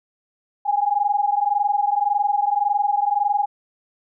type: tone pair together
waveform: sine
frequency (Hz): 808.8 / 830.6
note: G#5 / G#5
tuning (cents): -46 / 0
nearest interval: unison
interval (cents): 46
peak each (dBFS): -20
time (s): 0.65-3.46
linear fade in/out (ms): 20
effects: none